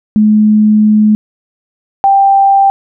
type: tone pair in turn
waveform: sine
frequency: 213.1 / 787.1 Hz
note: G#3 / G5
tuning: +45 / +7 cents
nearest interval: octave + major seventh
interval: 2262 cents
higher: second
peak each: -4 dBFS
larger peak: neither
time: 0.16-1.15 / 2.04-2.7 s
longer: first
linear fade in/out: 0 ms
effects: none